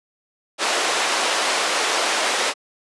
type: band-pass noise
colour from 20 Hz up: pink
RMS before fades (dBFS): -21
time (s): 0.58-2.54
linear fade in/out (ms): 50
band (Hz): 490 to 7300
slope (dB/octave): 12
effects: high-pass 300 Hz 12 dB/octave + resampled to 24000 Hz